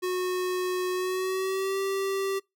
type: tone with pitch glide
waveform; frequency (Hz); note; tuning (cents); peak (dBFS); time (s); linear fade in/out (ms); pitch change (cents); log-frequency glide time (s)
square; 365.4 to 389.4; F#4 to G4; -22 to -12; -27; 0.02-2.4; 20; +110; 0.92-1.79
effects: noise-tail reverb RT60 0.2 s tail -25 dB re dry